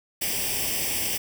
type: noise with comb filter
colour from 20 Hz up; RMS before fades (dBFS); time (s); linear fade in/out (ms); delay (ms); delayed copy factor
white; -27; 0.21-1.18; 10; 0.37; +0.8
effects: none